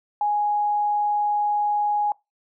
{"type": "tone", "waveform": "sine", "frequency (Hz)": 830.6, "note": "G#5", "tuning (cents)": 0, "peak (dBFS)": -19, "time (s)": [0.21, 2.12], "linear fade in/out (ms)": 2, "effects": ["noise-tail reverb RT60 0.2 s tail -22 dB re dry"]}